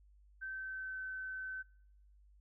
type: tone with pitch glide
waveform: sine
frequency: 1546 to 1527.4 Hz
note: G6 to G6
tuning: -24 to -45 cents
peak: -40 dBFS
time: 0.41-1.63 s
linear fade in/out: 20 ms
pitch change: -21 cents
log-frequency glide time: 0.51-0.99 s
effects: noise-tail reverb RT60 0.8 s tail -26 dB re dry + added 50 Hz sine -61 dBFS peak until 2.4 s